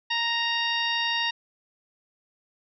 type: harmonic tone with a mistuned harmonic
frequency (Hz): 932.3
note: A#5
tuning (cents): 0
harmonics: 1 / 2 / 3 / 4 / 5 / 6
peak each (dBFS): -31 / -29 / -29 / -30 / -36 / -38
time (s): 0.1-1.31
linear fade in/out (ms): 10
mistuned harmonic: 6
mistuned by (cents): -16
effects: none